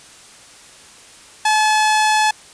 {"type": "tone", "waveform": "sawtooth", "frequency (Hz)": 859, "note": "A5", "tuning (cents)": -42, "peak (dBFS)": -9, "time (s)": [1.45, 2.31], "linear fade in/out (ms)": 5, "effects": ["white hiss -43 dBFS RMS until 2.53 s", "resampled to 22050 Hz"]}